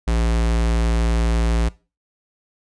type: tone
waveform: square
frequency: 57 Hz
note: A#1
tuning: 38 cents flat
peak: -17 dBFS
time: 0.07-1.69 s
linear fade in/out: 10 ms
effects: noise-tail reverb RT60 0.3 s tail -20 dB re dry + resampled to 22050 Hz